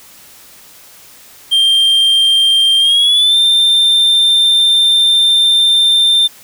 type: tone with pitch glide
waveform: triangle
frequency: 3177 to 3587 Hz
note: G7 to A7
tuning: +23 to +33 cents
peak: -6 dBFS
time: 1.51-6.28 s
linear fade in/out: 20 ms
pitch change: +210 cents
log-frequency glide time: 2.79-3.37 s
effects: white hiss -40 dBFS RMS until 6.43 s